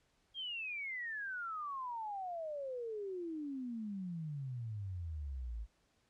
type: exponential sweep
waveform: sine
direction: down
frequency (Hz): 3262 to 51.91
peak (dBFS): -39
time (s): 0.34-5.67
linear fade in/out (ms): 50
effects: pink hiss -75 dBFS RMS until 6.09 s + low-pass 8000 Hz 12 dB/octave